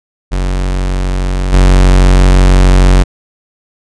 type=tone with level steps; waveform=45% pulse; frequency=46.25 Hz; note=F#1; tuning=in tune; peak=-11 / -3 dBFS; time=0.31-3.04 s; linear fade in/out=20 ms; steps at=1.52 s; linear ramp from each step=20 ms; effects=resampled to 22050 Hz